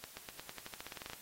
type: accelerating click train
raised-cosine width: 0.2 ms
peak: -26 dBFS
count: 16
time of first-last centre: 0.04-1.133 s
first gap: 130 ms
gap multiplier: 0.91
effects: white hiss -55 dBFS RMS until 1.21 s + AAC 48 kbps